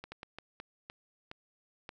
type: slowing click train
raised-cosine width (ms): 0.3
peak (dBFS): -27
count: 8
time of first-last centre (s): 0.04-1.891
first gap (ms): 80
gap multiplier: 1.39
effects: none